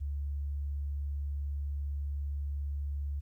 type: tone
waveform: sine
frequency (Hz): 71.3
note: C#2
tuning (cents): +49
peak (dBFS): -32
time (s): 0-3.21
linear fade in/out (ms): 20
effects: 12-bit